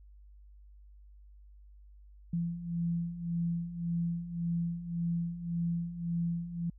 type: beating tone pair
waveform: sine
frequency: 168.7 / 170.5 Hz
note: E3 / F3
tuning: +40 / -41 cents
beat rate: 1.8 Hz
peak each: -37 / -32 dBFS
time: 2.33-6.7 s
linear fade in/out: 5 ms
effects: added 50 Hz sine -52 dBFS peak until 6.78 s